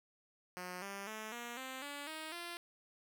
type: tone with pitch steps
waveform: 5% pulse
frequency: 180.6 / 198.09 / 217.3 / 238.3 / 261.4 / 286.7 / 314.4 / 344.9 Hz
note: F#3 / G3 / A3 / A#3 / C4 / D4 / D#4 / F4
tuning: -42 / +18 / -21 / +38 / -1 / -42 / +18 / -22 cents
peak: -32 dBFS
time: 0.57-2.57 s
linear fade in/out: 0 ms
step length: 250 ms
effects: none